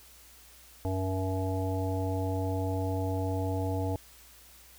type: harmonic tone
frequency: 94.5 Hz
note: F#2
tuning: 37 cents sharp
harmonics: 1 / 3 / 5 / 7 / 9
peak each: -30 / -35 / -37 / -38 / -40 dBFS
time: 0.85-3.96 s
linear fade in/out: 0 ms
effects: added 60 Hz sine -59 dBFS peak until 4.78 s + white hiss -55 dBFS RMS until 4.78 s